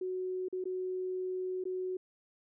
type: tone with dropouts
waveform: sine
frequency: 369.8 Hz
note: F#4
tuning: 1 cent flat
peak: -33 dBFS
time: 0.01-1.97 s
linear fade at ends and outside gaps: 5 ms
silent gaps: 0.485-0.526 / 0.641-0.654 / 1.64-1.653 s
effects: none